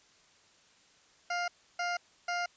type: tone bursts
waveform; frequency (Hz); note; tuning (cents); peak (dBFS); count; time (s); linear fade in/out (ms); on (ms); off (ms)
20% pulse; 703; F5; +11; -26; 3; 1.3-2.46; 5; 180; 310
effects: white hiss -63 dBFS RMS until 2.56 s + resampled to 16000 Hz